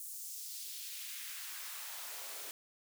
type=noise with high-pass filter sweep; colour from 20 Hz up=white; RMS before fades=-45 dBFS; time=0-2.51 s; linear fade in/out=0 ms; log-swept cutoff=8900 to 400 Hz; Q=1.2; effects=none